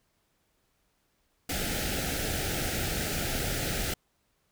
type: band-stop noise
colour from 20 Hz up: pink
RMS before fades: -31 dBFS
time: 1.49-3.94 s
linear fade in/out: 5 ms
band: 850 to 1300 Hz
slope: 96 dB/octave
effects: pink hiss -73 dBFS RMS until 4.51 s